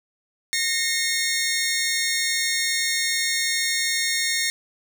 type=tone pair together; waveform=15% pulse; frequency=1842.5 / 2156 Hz; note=A#6 / C#7; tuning=-21 / -49 cents; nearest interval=minor third; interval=272 cents; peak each=-18 dBFS; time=0.53-4.5 s; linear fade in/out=0 ms; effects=8-bit